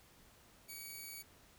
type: tone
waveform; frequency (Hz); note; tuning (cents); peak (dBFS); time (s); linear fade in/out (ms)
5% pulse; 2261; C#7; +34; -37; 0.68-1.23; 20
effects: pink hiss -64 dBFS RMS until 1.58 s